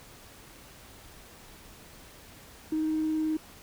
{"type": "tone with vibrato", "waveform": "triangle", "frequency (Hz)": 312.8, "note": "D#4", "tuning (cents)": 9, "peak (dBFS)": -22, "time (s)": [2.72, 3.37], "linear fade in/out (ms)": 5, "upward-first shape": "sine", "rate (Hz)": 19, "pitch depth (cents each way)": 10, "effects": ["tanh soft clip ceiling -23 dBFS", "pink hiss -51 dBFS RMS until 3.62 s"]}